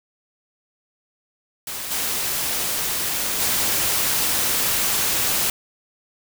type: noise with level steps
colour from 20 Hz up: white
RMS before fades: -30 / -24 / -21 dBFS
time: 1.67-5.5 s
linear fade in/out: 2 ms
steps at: 1.9 / 3.39 s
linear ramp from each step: 20 ms
effects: none